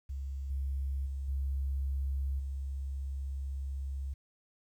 sine tone with level steps, 68 Hz, C#2, 33 cents flat, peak -35 / -31 / -34 / -30 / -34 dBFS, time 0.09-4.14 s, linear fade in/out 10 ms, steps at 0.5 / 1.06 / 1.28 / 2.39 s, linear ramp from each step 5 ms, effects 11-bit

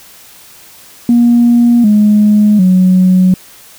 sine tone with pitch steps, 238.1 / 209.7 / 184.66 Hz, A#3 / G#3 / F#3, +37 / +17 / -3 cents, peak -3 dBFS, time 1.09-3.34 s, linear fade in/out 2 ms, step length 750 ms, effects tanh soft clip ceiling 0 dBFS + white hiss -38 dBFS RMS until 3.78 s

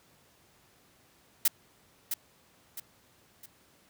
blue noise with echo, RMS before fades -23 dBFS, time 1.45-1.48 s, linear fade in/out 5 ms, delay 660 ms, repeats 3, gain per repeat -8 dB, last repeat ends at 3.46 s, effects pink hiss -63 dBFS RMS until 3.89 s + high-pass 80 Hz 12 dB/octave

